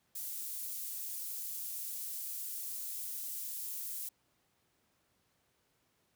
pink high-pass noise, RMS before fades -41 dBFS, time 0.15-4.09 s, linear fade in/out 5 ms, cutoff 12000 Hz, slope 12 dB/octave, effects pink hiss -75 dBFS RMS until 6.15 s + high-pass 80 Hz 12 dB/octave

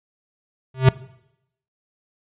square tone with exponential growth, 130.81 Hz, C3, in tune, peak -7 dBFS, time 0.74-0.89 s, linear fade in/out 5 ms, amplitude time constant 32 ms, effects noise-tail reverb RT60 0.8 s tail -20 dB re dry + resampled to 8000 Hz

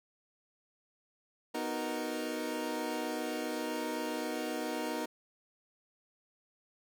25% pulse chord, B major seventh, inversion none, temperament equal, 246.9 / 311.1 / 370 / 466.2 Hz, B3 / D#4 / F#4 / A#4, 0 / 0 / 0 / 0 cents, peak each -36 / -34 / -40 / -37 dBFS, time 1.54-5.06 s, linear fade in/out 10 ms, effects none

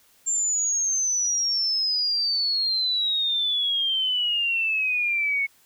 sine exponential sweep, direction down, 7370 to 2196 Hz, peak -21 dBFS, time 0.26-5.47 s, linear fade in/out 20 ms, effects white hiss -59 dBFS RMS until 5.65 s

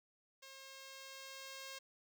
5% pulse tone with level ramp, 537 Hz, C5, 45 cents sharp, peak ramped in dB -42 to -35 dBFS, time 0.42-1.79 s, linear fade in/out 10 ms, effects none

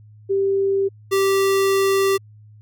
sine / square tone pair in turn, 392 / 390.2 Hz, G4 / G4, 0 / -8 cents, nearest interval unison, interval 8 cents, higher first, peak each -16 / -16 dBFS, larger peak neither, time 0.29-0.89 / 1.11-2.18 s, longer second, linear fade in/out 20 ms, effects added 106 Hz sine -43 dBFS peak until 2.61 s

